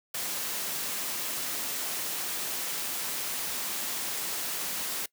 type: noise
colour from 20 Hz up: white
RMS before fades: -33 dBFS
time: 0.14-5.06 s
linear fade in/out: 5 ms
effects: noise-tail reverb RT60 0.1 s tail -22 dB re dry + high-pass 150 Hz 12 dB/octave